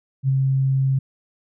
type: tone with ADSR envelope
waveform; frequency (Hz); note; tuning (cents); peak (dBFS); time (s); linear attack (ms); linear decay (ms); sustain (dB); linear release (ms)
sine; 134.2; C3; +44; -14; 0.23-0.99; 55; 16; -2; 7
effects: none